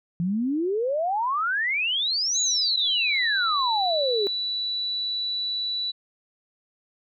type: exponential two-way sweep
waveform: sine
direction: up then down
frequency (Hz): 165.8 to 6860 to 387.8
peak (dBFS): -22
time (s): 0.2-4.27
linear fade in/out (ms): 0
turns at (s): 2.41
type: tone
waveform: sine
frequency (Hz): 3951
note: B7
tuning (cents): 0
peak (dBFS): -25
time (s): 2.34-5.92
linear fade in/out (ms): 20
effects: none